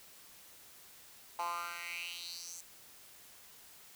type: tone with high-pass filter sweep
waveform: 10% pulse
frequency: 172.2 Hz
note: F3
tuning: 24 cents flat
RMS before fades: -42 dBFS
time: 1.39-2.61 s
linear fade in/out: 2 ms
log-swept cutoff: 880 to 7200 Hz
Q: 4.6
effects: white hiss -57 dBFS RMS until 3.95 s